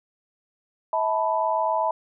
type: chord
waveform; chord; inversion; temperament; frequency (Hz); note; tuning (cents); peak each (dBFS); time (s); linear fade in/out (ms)
sine; E suspended fourth; none; equal with one note detuned; 644.9 / 880 / 987.8; E5 / A5 / B5; -38 / 0 / 0; -25; 0.93-1.91; 2
effects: none